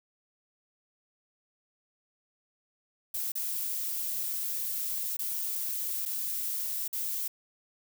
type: noise with dropouts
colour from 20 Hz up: violet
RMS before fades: -33 dBFS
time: 3.14-7.28 s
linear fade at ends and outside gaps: 5 ms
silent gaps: 3.32-3.353 / 5.169-5.19 / 6.054-6.059 / 6.879-6.928 s
effects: none